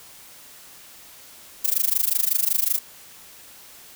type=noise with amplitude modulation; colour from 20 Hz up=violet; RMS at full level=-18 dBFS; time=1.64-2.79 s; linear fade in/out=10 ms; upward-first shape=sine; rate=25.4 Hz; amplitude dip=95%; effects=white hiss -46 dBFS RMS until 3.95 s